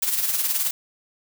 blue noise with tremolo, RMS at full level -21 dBFS, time 0.02-0.71 s, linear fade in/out 5 ms, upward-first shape sine, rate 19 Hz, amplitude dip 55%, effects none

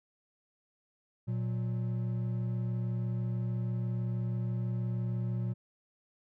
triangle tone pair together, 118.82 / 185 Hz, A#2 / F#3, +34 / 0 cents, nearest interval minor sixth, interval 766 cents, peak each -29 / -36 dBFS, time 1.27-5.54 s, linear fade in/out 20 ms, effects none

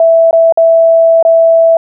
sine tone with dropouts, 659.3 Hz, E5, in tune, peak -3 dBFS, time 0-1.77 s, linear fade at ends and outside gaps 2 ms, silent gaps 0.31-0.329 / 0.524-0.574 / 1.227-1.25 s, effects none

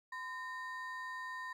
triangle ring-modulated tone, 1425 Hz, F6, 34 cents sharp, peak -36 dBFS, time 0.12-1.53 s, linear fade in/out 5 ms, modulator 406 Hz, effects 13-bit

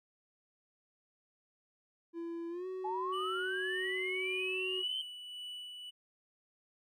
triangle tone with pitch glide, 336.7 to 373.6 Hz, E4 to F#4, +37 to +17 cents, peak -36 dBFS, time 2.13-4.84 s, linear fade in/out 50 ms, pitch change +180 cents, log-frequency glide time 2.49-2.67 s
sine linear sweep, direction up, 830.6 to 3136 Hz, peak -35 dBFS, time 2.84-5.02 s, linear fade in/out 10 ms
triangle tone with tremolo, 2960 Hz, F#7, in tune, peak -40 dBFS, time 3.12-5.91 s, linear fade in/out 20 ms, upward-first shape sine, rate 1.8 Hz, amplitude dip 35%
effects none

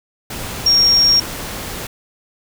sine tone in noise, 5570 Hz, F8, 5 cents flat, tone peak -9 dBFS, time 0.66-1.2 s, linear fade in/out 5 ms, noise pink, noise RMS -27 dBFS, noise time 0.3-1.87 s, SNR +15 dB, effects none

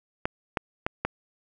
clicks, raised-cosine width 0.5 ms, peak -10 dBFS, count 4, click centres 0.255 / 0.572 / 0.865 / 1.05 s, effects none

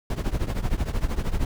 brown noise with tremolo, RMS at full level -21 dBFS, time 0.1-1.45 s, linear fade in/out 2 ms, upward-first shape triangle, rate 13 Hz, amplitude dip 90%, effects none

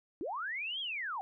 sine linear two-way sweep, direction up then down, 277.2 to 3342 to 726 Hz, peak -35 dBFS, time 0.21-1.21 s, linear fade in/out 0 ms, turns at 0.8 s, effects none

